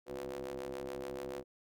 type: ring-modulated tone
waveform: sawtooth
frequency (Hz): 67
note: C2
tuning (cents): +42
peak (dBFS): -33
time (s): 0.06-1.44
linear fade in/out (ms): 50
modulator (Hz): 432
effects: none